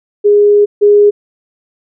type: tone pair in turn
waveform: sine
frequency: 412.2 / 412.2 Hz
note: G#4 / G#4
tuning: -13 / -13 cents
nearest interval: unison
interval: 0 cents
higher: neither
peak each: -4 / -3 dBFS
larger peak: second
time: 0.24-0.66 / 0.81-1.11 s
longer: first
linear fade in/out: 20 ms
effects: none